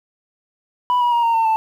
sine tone with pitch steps, 987 / 965.6 / 944.6 / 924.1 / 904 / 884.4 Hz, B5 / B5 / A#5 / A#5 / A5 / A5, -1 / -39 / +23 / -15 / +47 / +9 cents, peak -11 dBFS, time 0.9-1.56 s, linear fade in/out 0 ms, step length 110 ms, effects tanh soft clip ceiling -13 dBFS + 8-bit

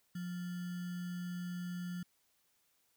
sine tone with sample-and-hold, 177.7 Hz, F3, 30 cents sharp, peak -38 dBFS, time 0.15-2.03 s, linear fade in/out 5 ms, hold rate 1575 Hz, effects white hiss -75 dBFS RMS until 2.96 s

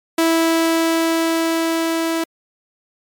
sawtooth tone with level ramp, 328.3 Hz, E4, 7 cents flat, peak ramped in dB -9 to -14 dBFS, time 0.18-2.24 s, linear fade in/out 5 ms, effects MP3 96 kbps

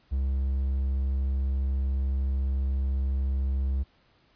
triangle tone, 67 Hz, C2, 42 cents sharp, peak -22 dBFS, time 0.11-3.84 s, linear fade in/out 20 ms, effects pink hiss -64 dBFS RMS until 4.35 s + resampled to 11025 Hz

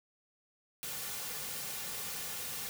white noise with comb filter, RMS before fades -40 dBFS, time 0.83-2.69 s, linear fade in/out 0 ms, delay 3.1 ms, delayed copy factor -0.55, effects none

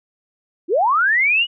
sine linear sweep, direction up, 293.7 to 2962 Hz, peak -13 dBFS, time 0.68-1.47 s, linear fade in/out 50 ms, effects none

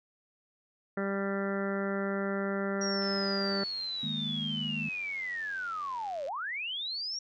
harmonic tone, 197.1 Hz, G3, 10 cents sharp, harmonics 1 / 2 / 3 / 4 / 5 / 6 / 7 / 8 / 9 / 10, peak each -33 / -35 / -37 / -46 / -50 / -48 / -39 / -47 / -43 / -47 dBFS, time 0.97-3.64 s, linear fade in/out 5 ms
sine linear two-way sweep, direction down then up, 5670 to 523.3 to 5670 Hz, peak -33 dBFS, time 2.81-7.19 s, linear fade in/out 5 ms, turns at 6.26 s
click train, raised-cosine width 0.2 ms, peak -35 dBFS, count 302, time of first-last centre 3.02-6.285 s, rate 92.2 Hz
sine chord, D# suspended fourth, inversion none, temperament equal with one note detuned, 154.67 / 207.7 / 233.1 Hz, D#3 / G#3 / A#3, -10 / 0 / 0 cents, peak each -38 dBFS, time 4.03-4.89 s, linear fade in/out 5 ms
effects none

